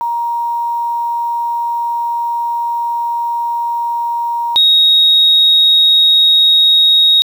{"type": "tone pair in turn", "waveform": "sine", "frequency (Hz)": [941, 3764], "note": ["A#5", "A#7"], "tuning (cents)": [16, 16], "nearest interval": "2 octaves", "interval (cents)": 2400, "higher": "second", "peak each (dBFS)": [-14, -5], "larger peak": "second", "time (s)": [[0.01, 4.56], [4.56, 7.22]], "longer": "first", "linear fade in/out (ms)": 0, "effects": ["tanh soft clip ceiling -1 dBFS", "7-bit"]}